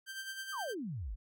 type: tone with tremolo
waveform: sawtooth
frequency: 1568 Hz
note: G6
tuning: in tune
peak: -35 dBFS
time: 0.06-0.75 s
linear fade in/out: 50 ms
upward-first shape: sine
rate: 9.5 Hz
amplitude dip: 55%
type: exponential sweep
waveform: sine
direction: down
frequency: 1318.5 to 41.06 Hz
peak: -37 dBFS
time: 0.52-1.16 s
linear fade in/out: 20 ms
effects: none